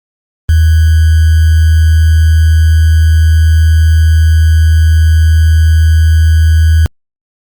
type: tone with sample-and-hold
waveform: sine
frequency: 79.7 Hz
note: D#2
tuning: 42 cents sharp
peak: -3 dBFS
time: 0.49-6.86 s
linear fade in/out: 0 ms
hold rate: 1575 Hz
effects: Opus 32 kbps

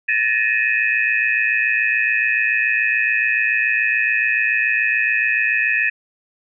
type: tone cluster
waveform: sine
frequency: 1729 / 1856 / 2469 / 2576 Hz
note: A6 / A#6 / D#7 / E7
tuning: -31 / -8 / -14 / -41 cents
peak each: -21 dBFS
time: 0.08-5.9 s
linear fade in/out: 10 ms
effects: none

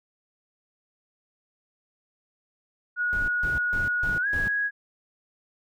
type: tone with pitch glide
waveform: sine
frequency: 1453 to 1659.4 Hz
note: F#6 to G#6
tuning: -32 to -2 cents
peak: -23 dBFS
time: 2.96-4.71 s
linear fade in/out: 50 ms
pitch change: +230 cents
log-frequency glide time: 4.21-4.27 s
type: noise bursts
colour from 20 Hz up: brown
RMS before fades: -33 dBFS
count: 5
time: 3.13-4.48 s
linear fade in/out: 0 ms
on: 150 ms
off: 150 ms
effects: none

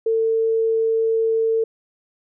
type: tone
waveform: sine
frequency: 449.1 Hz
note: A4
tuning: 35 cents sharp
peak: -16 dBFS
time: 0.06-1.64 s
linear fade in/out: 5 ms
effects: none

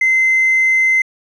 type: tone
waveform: triangle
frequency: 2066 Hz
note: C7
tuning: 22 cents flat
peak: -7 dBFS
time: 0.01-1.02 s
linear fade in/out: 5 ms
effects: tanh soft clip ceiling -7 dBFS + resampled to 24000 Hz

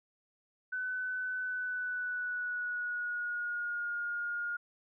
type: tone with pitch glide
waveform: sine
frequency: 1506 to 1423.9 Hz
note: F#6 to F6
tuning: +30 to +33 cents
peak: -33 dBFS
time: 0.72-4.57 s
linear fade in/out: 10 ms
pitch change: -97 cents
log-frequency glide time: 1.4-3.91 s
effects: none

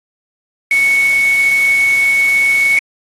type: tone in noise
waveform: sine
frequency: 2217 Hz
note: C#7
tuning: in tune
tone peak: -9 dBFS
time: 0.71-2.79 s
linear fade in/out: 2 ms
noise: white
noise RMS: -27 dBFS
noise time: 0.71-2.79 s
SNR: +15 dB
effects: AAC 32 kbps

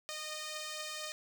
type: beating tone pair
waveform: 5% pulse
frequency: 611 / 615.2 Hz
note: D#5 / D#5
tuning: -32 / -20 cents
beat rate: 4.2 Hz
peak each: -36 / -29 dBFS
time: 0.09-1.12 s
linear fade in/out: 0 ms
effects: none

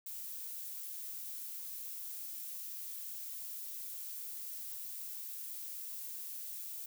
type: noise with high-pass filter sweep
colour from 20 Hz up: violet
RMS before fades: -44 dBFS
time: 0.06-6.86 s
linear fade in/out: 5 ms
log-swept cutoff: 300 to 200 Hz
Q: 1.1
effects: none

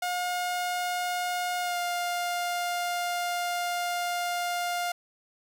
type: tone with pitch glide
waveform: sawtooth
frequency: 716 to 704.1 Hz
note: F5 to F5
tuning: +43 to +14 cents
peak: -24 dBFS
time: 0.02-4.92 s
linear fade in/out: 5 ms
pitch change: -29 cents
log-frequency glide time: 1.61-1.78 s
effects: none

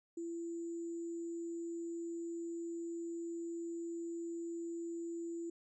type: tone with sample-and-hold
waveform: sine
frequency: 337.1 Hz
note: E4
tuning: 39 cents sharp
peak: -39 dBFS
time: 0.17-5.5 s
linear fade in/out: 5 ms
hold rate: 7350 Hz
effects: resampled to 22050 Hz

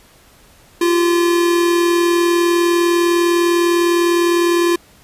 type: tone pair together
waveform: square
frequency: 344.8 / 384.7 Hz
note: F4 / G4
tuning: -22 / -33 cents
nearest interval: major second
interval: 189 cents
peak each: -13 / -24 dBFS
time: 0.81-4.76 s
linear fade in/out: 5 ms
effects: pink hiss -48 dBFS RMS until 5.03 s + resampled to 32000 Hz

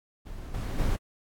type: noise with level steps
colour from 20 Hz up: brown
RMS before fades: -39 / -31 / -26 dBFS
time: 0.25-0.97 s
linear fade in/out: 20 ms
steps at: 0.54 / 0.78 s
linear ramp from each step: 5 ms
effects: AAC 64 kbps

